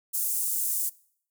pink high-pass noise, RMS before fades -28 dBFS, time 0.13-0.9 s, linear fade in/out 20 ms, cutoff 8400 Hz, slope 24 dB/octave, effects noise-tail reverb RT60 0.6 s tail -22 dB re dry

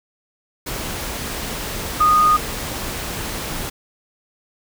sine tone in noise, 1233 Hz, D#6, 16 cents flat, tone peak -11 dBFS, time 2-2.37 s, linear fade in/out 10 ms, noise pink, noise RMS -27 dBFS, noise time 0.66-3.7 s, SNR +13 dB, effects none

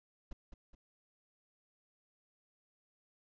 brown noise with echo, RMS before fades -42 dBFS, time 0.31-0.33 s, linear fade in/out 5 ms, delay 210 ms, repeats 2, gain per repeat -7 dB, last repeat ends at 0.75 s, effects resampled to 16000 Hz

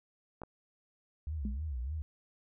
clicks, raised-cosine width 1 ms, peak -29 dBFS, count 2, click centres 0.418 / 0.435 s
sine tone with vibrato, 69 Hz, C#2, 7 cents flat, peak -34 dBFS, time 1.27-2.02 s, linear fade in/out 0 ms, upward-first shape sine, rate 3.3 Hz, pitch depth 250 cents each way
sine tone with exponential decay, 207.7 Hz, G#3, in tune, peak -32 dBFS, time 1.45-1.64 s, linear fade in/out 2 ms, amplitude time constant 41 ms
effects none

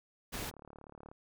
pink noise, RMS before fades -40 dBFS, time 0.32-0.51 s, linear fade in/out 20 ms
click train, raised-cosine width 1 ms, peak -37 dBFS, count 26, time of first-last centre 0.43-1.115 s, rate 36.5 Hz
effects none

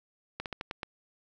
slowing click train, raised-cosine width 0.3 ms, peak -19 dBFS, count 6, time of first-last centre 0.4-0.832 s, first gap 58 ms, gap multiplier 1.2, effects none

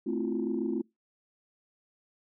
sine chord, F major seventh, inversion first, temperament equal with one note detuned, 220 / 261.6 / 329.6 / 356.4 Hz, A3 / C4 / E4 / F4, 0 / 0 / 0 / +35 cents, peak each -33 dBFS, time 0.06-0.82 s, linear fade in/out 10 ms, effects noise-tail reverb RT60 0.2 s tail -25 dB re dry + tanh soft clip ceiling -20 dBFS

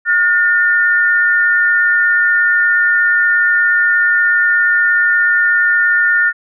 sine tone pair together, 1437 / 1804.2 Hz, F6 / A6, +49 / +43 cents, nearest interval major third, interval 394 cents, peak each -12 dBFS, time 0.05-6.33 s, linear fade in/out 50 ms, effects none

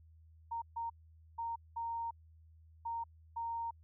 sine tone bursts at uneven times, 925 Hz, A#5, 14 cents flat, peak -36 dBFS, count 6, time 0.51-0.62 / 0.76-0.9 / 1.38-1.56 / 1.76-2.11 / 2.85-3.04 / 3.36-3.71 s, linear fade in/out 10 ms, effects added 80 Hz sine -58 dBFS peak until 3.83 s

